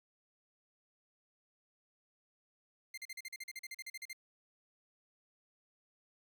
sawtooth tone bursts, 2095 Hz, C7, 2 cents sharp, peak -39 dBFS, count 16, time 2.94-4.131 s, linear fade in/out 5 ms, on 36 ms, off 41 ms, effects none

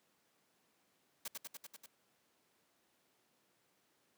white noise with echo, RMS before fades -42 dBFS, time 1.25-1.28 s, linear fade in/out 5 ms, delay 97 ms, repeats 6, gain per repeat -2 dB, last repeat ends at 1.862 s, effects pink hiss -75 dBFS RMS until 4.17 s + high-pass 200 Hz 12 dB/octave

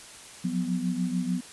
sine tone cluster, 177.3 / 184.1 / 248.8 Hz, F3 / F#3 / B3, +26 / -8 / +13 cents, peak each -30 dBFS, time 0.44-1.41 s, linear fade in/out 10 ms, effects white hiss -46 dBFS RMS until 1.52 s + resampled to 24000 Hz

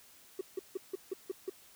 triangle tone bursts, 380 Hz, F#4, 46 cents sharp, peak -29 dBFS, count 7, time 0.39-1.497 s, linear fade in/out 5 ms, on 21 ms, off 160 ms, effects tanh soft clip ceiling -29 dBFS + white hiss -59 dBFS RMS until 1.75 s

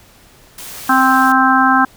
white noise, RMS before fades -31 dBFS, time 0.58-1.32 s, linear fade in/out 2 ms
harmonic tone, 262.1 Hz, C4, 3 cents sharp, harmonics 1 / 3 / 4 / 5 / 6, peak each -15 / -15 / -15 / -15 / -15 dBFS, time 0.89-1.85 s, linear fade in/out 5 ms
effects pink hiss -46 dBFS RMS until 1.96 s

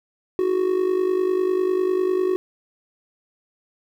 triangle tone with amplitude modulation, 370 Hz, F#4, in tune, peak -13 dBFS, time 0.39-2.36 s, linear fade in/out 0 ms, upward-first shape sine, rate 50 Hz, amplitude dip 70%, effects 9-bit

